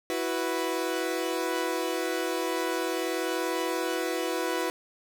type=chord; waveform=sawtooth; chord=E suspended second; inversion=none; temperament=equal; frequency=329.6 / 370 / 493.9 Hz; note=E4 / F#4 / B4; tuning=0 / 0 / 0 cents; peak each=-28 dBFS; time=0.1-4.7 s; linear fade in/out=0 ms; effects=none